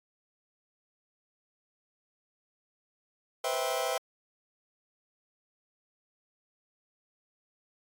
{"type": "chord", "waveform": "sawtooth", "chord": "C major seventh", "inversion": "third", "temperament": "just", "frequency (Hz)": [490.5, 523.3, 654.1, 784.9], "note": ["B4", "C5", "E5", "G5"], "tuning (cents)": [-12, 0, -14, 2], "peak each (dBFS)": [-32, -30, -29, -31], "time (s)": [3.44, 3.98], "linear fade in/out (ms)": 5, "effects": ["AAC 64 kbps"]}